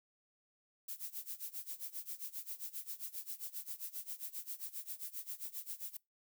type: noise with tremolo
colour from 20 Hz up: violet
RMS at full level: -42 dBFS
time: 0.88-5.97 s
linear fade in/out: 5 ms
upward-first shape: sine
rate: 7.5 Hz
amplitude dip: 90%
effects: noise-tail reverb RT60 0.2 s tail -24 dB re dry